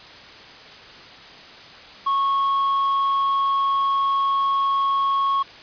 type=tone with quantisation; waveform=triangle; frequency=1100 Hz; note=C#6; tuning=14 cents flat; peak=-16 dBFS; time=2.06-5.43 s; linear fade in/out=10 ms; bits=7; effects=white hiss -42 dBFS RMS until 5.62 s + resampled to 11025 Hz